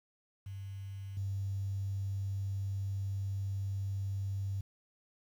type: tone with level steps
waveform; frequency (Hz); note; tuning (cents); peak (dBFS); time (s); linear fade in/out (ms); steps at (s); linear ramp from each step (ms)
sine; 98; G2; 0; -40 / -33; 0.46-4.61; 5; 1.17; 2
effects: 10-bit